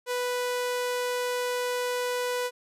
sawtooth tone, 493.9 Hz, B4, in tune, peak -23 dBFS, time 0.06-2.51 s, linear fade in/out 50 ms, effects resampled to 32000 Hz

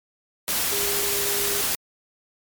sine tone in noise, 404.4 Hz, G#4, 46 cents flat, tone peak -30 dBFS, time 0.72-1.61 s, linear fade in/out 0 ms, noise white, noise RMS -24 dBFS, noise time 0.48-1.75 s, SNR -9 dB, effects MP3 96 kbps

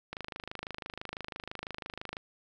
click train, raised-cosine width 0.3 ms, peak -22 dBFS, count 54, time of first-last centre 0.13-2.168 s, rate 26 Hz, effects none

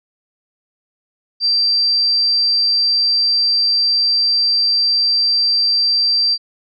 sine tone, 4699 Hz, D8, in tune, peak -12 dBFS, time 1.4-6.38 s, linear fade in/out 50 ms, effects none

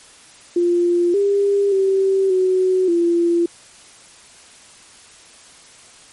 sine tone with pitch steps, 348.4 / 401.1 / 386.2 / 372 / 341.9 Hz, F4 / G4 / G4 / F#4 / F4, -4 / +40 / -26 / +9 / -37 cents, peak -13 dBFS, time 0.56-3.46 s, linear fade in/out 5 ms, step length 580 ms, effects white hiss -45 dBFS RMS until 6.12 s + MP3 48 kbps

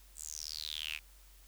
sawtooth tone with high-pass filter sweep, 77 Hz, D#2, 17 cents flat, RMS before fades -42 dBFS, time 0.15-1 s, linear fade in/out 50 ms, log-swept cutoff 8200 to 2400 Hz, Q 7.9, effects added 47 Hz sine -57 dBFS peak until 1.47 s + white hiss -63 dBFS RMS until 1.47 s

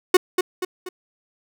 45% pulse tone with echo, 366.6 Hz, F#4, 16 cents flat, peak -9 dBFS, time 0.14-0.17 s, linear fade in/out 5 ms, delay 240 ms, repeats 3, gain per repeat -7 dB, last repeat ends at 0.89 s, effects none

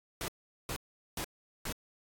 pink noise bursts, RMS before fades -37 dBFS, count 4, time 0.21-1.724 s, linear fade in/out 0 ms, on 71 ms, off 410 ms, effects AAC 64 kbps

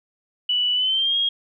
sine tone with pitch glide, 2960 to 3265 Hz, F#7 to G#7, 0 to -30 cents, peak -18 dBFS, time 0.49-1.29 s, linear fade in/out 5 ms, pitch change +170 cents, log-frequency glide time 0.74-1.16 s, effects none

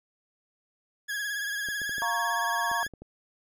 40% pulse tone with vibrato, 1661.2 Hz, G#6, in tune, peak -29 dBFS, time 1.08-2.88 s, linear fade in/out 20 ms, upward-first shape triangle, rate 18 Hz, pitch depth 58 cents each way
clicks, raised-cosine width 2 ms, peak -31 dBFS, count 8, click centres 1.687 / 1.817 / 1.894 / 1.982 / 2.715 / 2.865 / 2.937 / 3.02 s
sine chord, Bb minor, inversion second, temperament equal, 698.5 / 932.3 / 1108.7 Hz, F5 / Bb5 / Db6, 0 / 0 / 0 cents, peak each -33 / -30 / -32 dBFS, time 2.02-2.83 s, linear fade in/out 0 ms
effects none

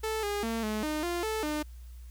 sawtooth tone with pitch steps, 438.4 / 409.4 / 227.4 / 214.4 / 305.6 / 348 / 437.2 / 301.8 Hz, A4 / G#4 / A#3 / A3 / D#4 / F4 / A4 / D4, -6 / -25 / -43 / -45 / -31 / -6 / -11 / +47 cents, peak -26 dBFS, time 0.03-1.63 s, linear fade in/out 10 ms, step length 200 ms, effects added 60 Hz sine -43 dBFS peak until 2.1 s + white hiss -63 dBFS RMS until 2.1 s

